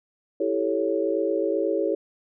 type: chord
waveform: sine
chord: A dominant seventh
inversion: second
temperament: equal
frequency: 329.6 / 392 / 440 / 554.4 Hz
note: E4 / G4 / A4 / C#5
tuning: 0 / 0 / 0 / 0 cents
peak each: -27 dBFS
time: 0.4-1.95 s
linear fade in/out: 5 ms
effects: none